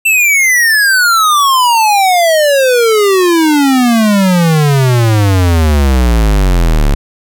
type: exponential sweep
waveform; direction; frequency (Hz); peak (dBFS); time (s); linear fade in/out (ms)
square; down; 2700 to 34.43; -7; 0.05-6.95; 10
effects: none